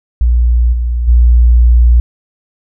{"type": "tone with level steps", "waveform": "sine", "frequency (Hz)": 59.5, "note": "A#1", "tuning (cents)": 36, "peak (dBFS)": [-6, -11, -3], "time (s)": [0.21, 2], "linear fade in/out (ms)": 0, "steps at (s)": [0.72, 1.07], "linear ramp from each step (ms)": 20, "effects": []}